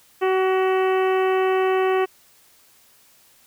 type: harmonic tone with a mistuned harmonic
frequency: 377.2 Hz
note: F#4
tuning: 33 cents sharp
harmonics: 1 / 2 / 3 / 4 / 5 / 6 / 7 / 8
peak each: -18 / -25 / -28 / -34 / -32 / -38 / -35 / -40 dBFS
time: 0.21-2.06 s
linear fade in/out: 20 ms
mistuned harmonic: 4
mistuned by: -26 cents
effects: white hiss -55 dBFS RMS until 3.46 s